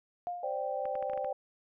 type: tone with exponential decay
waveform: sine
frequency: 707 Hz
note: F5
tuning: 21 cents sharp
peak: -31 dBFS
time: 0.27-0.87 s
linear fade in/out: 0 ms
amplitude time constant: 130 ms
type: chord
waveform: sine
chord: C suspended second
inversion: none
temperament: equal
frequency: 523.3 / 587.3 / 784 Hz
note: C5 / D5 / G5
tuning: 0 / 0 / 0 cents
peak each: -36 dBFS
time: 0.43-1.33 s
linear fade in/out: 5 ms
type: clicks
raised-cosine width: 0.5 ms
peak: -31 dBFS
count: 7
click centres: 0.855 / 0.954 / 1.026 / 1.098 / 1.134 / 1.176 / 1.246 s
effects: none